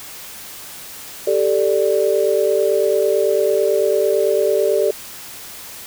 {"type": "chord", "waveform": "sine", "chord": "G suspended second", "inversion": "none", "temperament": "just", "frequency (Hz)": [392, 441, 588], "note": ["G4", "A4", "D5"], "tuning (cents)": [0, 4, 2], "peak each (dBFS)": [-18, -18, -18], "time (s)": [1.27, 4.91], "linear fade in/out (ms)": 5, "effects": ["white hiss -35 dBFS RMS until 5.86 s"]}